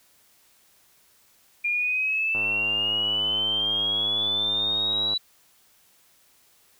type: exponential sweep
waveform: sine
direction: up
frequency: 2400 to 3951 Hz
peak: -22 dBFS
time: 1.64-5.18 s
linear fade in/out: 10 ms
type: click train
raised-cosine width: 1 ms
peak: -24 dBFS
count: 299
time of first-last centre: 2.35-5.135 s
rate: 107 Hz
effects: white hiss -60 dBFS RMS until 6.79 s